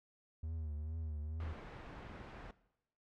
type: tone with vibrato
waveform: triangle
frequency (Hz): 77.78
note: D#2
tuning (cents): 0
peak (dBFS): -37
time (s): 0.43-1.53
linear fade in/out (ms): 5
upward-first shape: triangle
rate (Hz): 2.3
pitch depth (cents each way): 92
type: noise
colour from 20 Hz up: pink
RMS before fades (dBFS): -49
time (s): 1.4-2.51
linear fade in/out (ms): 2
effects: noise-tail reverb RT60 0.9 s tail -19 dB re dry + low-pass 2000 Hz 12 dB/octave